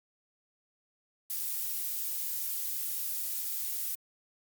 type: noise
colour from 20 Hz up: violet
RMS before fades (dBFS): -34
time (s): 1.3-3.95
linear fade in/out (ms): 2
effects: Opus 48 kbps